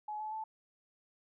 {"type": "tone with pitch steps", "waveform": "sine", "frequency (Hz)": [847, 860.8, 874.8], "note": ["G#5", "A5", "A5"], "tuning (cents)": [34, -38, -10], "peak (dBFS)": -37, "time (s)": [0.08, 0.44], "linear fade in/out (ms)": 5, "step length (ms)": 120, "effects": []}